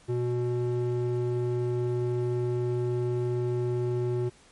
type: ring-modulated tone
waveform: triangle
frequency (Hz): 243.9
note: B3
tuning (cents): -21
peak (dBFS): -20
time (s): 0.08-4.3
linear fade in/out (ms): 20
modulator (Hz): 122
effects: pink hiss -57 dBFS RMS until 4.51 s + MP3 48 kbps